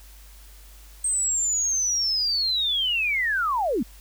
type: linear sweep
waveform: sine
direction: down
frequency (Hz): 8370 to 194.1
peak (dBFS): -21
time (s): 1.04-3.83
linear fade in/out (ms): 5
effects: added 50 Hz sine -45 dBFS peak until 4 s + white hiss -52 dBFS RMS until 4 s